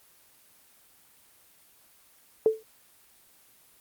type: tone with exponential decay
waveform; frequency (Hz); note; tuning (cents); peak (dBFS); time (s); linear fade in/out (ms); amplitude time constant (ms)
sine; 440; A4; 0; -14; 2.46-2.63; 1; 35
effects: white hiss -59 dBFS RMS until 3.8 s + Opus 24 kbps